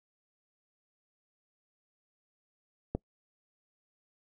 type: click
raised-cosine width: 2 ms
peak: -17 dBFS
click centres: 2.95 s
effects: noise-tail reverb RT60 0.1 s tail -25 dB re dry